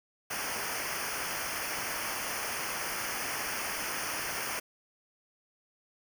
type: noise with comb filter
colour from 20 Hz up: pink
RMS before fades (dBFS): -35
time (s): 0.3-4.6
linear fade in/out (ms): 10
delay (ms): 0.26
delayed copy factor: -0.9
effects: none